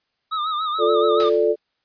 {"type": "tone with vibrato", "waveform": "square", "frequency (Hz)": 1244.5, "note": "D#6", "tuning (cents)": 0, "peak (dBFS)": -22, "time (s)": [0.31, 1.3], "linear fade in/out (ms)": 20, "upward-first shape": "sine", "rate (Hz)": 7, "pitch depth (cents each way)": 75}
{"type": "chord", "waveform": "sine", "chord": "D minor", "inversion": "first", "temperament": "just", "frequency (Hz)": [352.4, 440.5, 587.3], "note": ["F4", "A4", "D5"], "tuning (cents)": [16, 2, 0], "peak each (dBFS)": [-22, -17, -21], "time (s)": [0.78, 1.56], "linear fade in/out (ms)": 50}
{"type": "noise with exponential decay", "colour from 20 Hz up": "white", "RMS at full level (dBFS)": -27, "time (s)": [1.2, 1.59], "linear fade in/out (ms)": 0, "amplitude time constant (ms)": 83}
{"effects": ["white hiss -72 dBFS RMS until 1.84 s", "resampled to 11025 Hz"]}